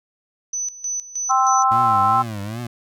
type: tone with tremolo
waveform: sine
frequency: 6000 Hz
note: F#8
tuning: 23 cents sharp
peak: -22 dBFS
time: 0.53-1.64 s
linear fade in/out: 5 ms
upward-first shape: square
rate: 3.2 Hz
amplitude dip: 80%
type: chord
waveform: sine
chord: C major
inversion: second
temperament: equal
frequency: 784 / 1046.5 / 1318.5 Hz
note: G5 / C6 / E6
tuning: 0 / 0 / 0 cents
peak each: -18 dBFS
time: 1.29-2.23 s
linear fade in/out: 20 ms
type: tone with vibrato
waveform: 25% pulse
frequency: 109.7 Hz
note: A2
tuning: 5 cents flat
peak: -23 dBFS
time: 1.71-2.67 s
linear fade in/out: 5 ms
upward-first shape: triangle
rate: 2.5 Hz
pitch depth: 200 cents each way
effects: none